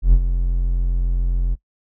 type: tone with ADSR envelope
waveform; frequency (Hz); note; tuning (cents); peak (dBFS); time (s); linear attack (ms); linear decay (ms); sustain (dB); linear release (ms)
triangle; 43.65; F1; 0; -4; 0.02-1.56; 110; 60; -10; 28
effects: noise-tail reverb RT60 0.1 s tail -20 dB re dry